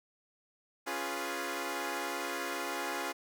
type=chord; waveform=10% pulse; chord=C# dominant seventh; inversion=none; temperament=equal; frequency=277.2 / 349.2 / 415.3 / 493.9 Hz; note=C#4 / E#4 / G#4 / B4; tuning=0 / 0 / 0 / 0 cents; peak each=-32 / -30 / -33 / -34 dBFS; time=0.86-3.13 s; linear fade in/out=20 ms; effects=none